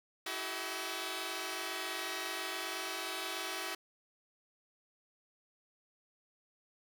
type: tone cluster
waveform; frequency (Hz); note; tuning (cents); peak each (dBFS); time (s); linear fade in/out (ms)
5% pulse; 329.5 / 379.7 / 427 / 633; E4 / F#4 / G#4 / D#5; -1 / +45 / +48 / +30; -31 / -29 / -35 / -34; 0.26-3.75; 5
effects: none